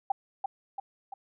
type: tone with echo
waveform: sine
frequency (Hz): 790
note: G5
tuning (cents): +13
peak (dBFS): -22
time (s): 0.1-0.12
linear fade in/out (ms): 5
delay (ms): 340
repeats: 3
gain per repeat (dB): -5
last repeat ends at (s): 1.14
effects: none